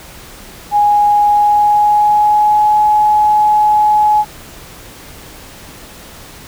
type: tone with pitch glide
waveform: sine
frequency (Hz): 828 to 844.9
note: G#5 to G#5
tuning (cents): -5 to +30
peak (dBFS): -7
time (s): 0.71-4.25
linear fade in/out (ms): 50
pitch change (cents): +35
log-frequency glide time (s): 1.22-2.75
effects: pink hiss -35 dBFS RMS until 6.47 s